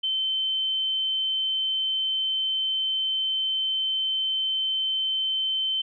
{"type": "tone", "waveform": "sine", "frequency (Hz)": 3084, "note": "G7", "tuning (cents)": -29, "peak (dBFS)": -23, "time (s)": [0.03, 5.82], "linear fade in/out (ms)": 10, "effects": []}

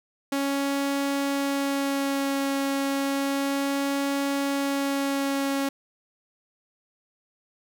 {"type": "tone with vibrato", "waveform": "sawtooth", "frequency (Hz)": 277.2, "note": "C#4", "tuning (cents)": 0, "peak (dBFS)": -20, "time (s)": [0.32, 5.69], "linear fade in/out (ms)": 5, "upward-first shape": "sine", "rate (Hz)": 0.32, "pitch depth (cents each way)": 11, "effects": []}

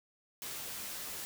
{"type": "noise with comb filter", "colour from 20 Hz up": "white", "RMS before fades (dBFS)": -42, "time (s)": [0.42, 1.25], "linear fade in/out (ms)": 0, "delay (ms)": 15, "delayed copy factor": 0.5, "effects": []}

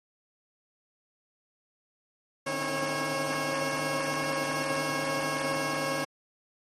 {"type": "tone cluster", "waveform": "15% pulse", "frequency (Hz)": [149.7, 261.5, 272.2, 320.7, 547], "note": ["D3", "C4", "C#4", "E4", "C#5"], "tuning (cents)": [33, -1, -31, -48, -23], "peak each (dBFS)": [-33, -34, -33, -33, -25], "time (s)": [2.46, 6.05], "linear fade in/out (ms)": 10, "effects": ["AAC 32 kbps"]}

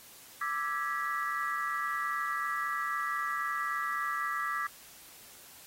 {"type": "chord", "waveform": "sine", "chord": "E dominant seventh", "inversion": "third", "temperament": "equal with one note detuned", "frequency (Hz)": [1174.7, 1318.5, 1661.2, 1948.3], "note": ["D6", "E6", "G#6", "B6"], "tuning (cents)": [0, 0, 0, -24], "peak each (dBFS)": [-34, -37, -37, -37], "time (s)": [0.41, 4.67], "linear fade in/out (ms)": 5, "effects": ["white hiss -53 dBFS RMS until 5.66 s", "AAC 48 kbps"]}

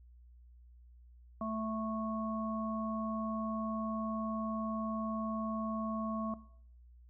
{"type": "harmonic tone", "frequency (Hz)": 220, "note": "A3", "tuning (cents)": 0, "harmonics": [1, 3, 5], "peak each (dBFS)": [-37, -40, -40], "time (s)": [1.41, 6.34], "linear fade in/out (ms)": 2, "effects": ["noise-tail reverb RT60 0.6 s tail -18 dB re dry", "added 60 Hz sine -55 dBFS peak until 7.09 s"]}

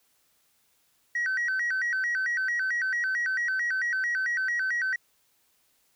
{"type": "tone with vibrato", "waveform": "sine", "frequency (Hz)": 1709, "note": "G#6", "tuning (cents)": 49, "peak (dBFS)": -23, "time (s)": [1.15, 4.96], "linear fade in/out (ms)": 5, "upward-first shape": "square", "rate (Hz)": 4.5, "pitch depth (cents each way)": 190, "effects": ["tanh soft clip ceiling -23 dBFS", "white hiss -68 dBFS RMS until 5.95 s"]}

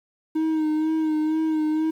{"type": "tone with vibrato", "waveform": "triangle", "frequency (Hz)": 312.8, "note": "D#4", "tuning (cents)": 9, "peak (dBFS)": -18, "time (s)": [0.35, 1.91], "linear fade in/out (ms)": 10, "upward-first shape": "sine", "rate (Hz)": 2.1, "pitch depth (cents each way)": 31, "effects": ["9-bit"]}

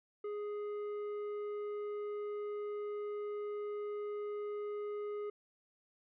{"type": "tone with tanh clipping", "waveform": "triangle", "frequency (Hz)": 415.3, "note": "G#4", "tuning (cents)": 0, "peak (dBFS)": -39, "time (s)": [0.24, 5.3], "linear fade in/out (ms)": 5, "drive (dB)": 12, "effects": []}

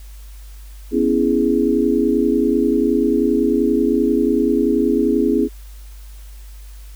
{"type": "chord", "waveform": "sine", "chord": "C# minor seventh", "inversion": "third", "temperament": "equal", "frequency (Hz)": [246.9, 277.2, 329.6, 415.3], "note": ["B3", "C#4", "E4", "G#4"], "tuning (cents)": [0, 0, 0, 0], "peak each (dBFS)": -19, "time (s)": [0.91, 5.49], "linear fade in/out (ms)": 50, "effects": ["added 50 Hz sine -34 dBFS peak until 6.95 s", "white hiss -49 dBFS RMS until 6.95 s"]}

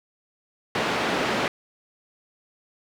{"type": "band-pass noise", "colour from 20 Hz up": "pink", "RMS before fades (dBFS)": -25, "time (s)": [0.75, 1.48], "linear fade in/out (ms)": 2, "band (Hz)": [240, 3100], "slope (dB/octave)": 12, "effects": []}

